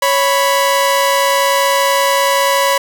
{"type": "tone pair together", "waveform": "sawtooth", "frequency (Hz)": [554.4, 987.8], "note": ["C#5", "B5"], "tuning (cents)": [0, 0], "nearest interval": "minor seventh", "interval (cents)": 1000, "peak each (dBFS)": -10, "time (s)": [0.02, 2.78], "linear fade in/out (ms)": 5, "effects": []}